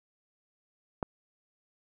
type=click; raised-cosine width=1 ms; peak=-16 dBFS; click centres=1.028 s; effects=none